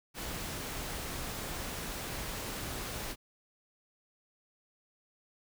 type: noise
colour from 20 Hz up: pink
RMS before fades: -39 dBFS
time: 0.14-3.16 s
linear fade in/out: 50 ms
effects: none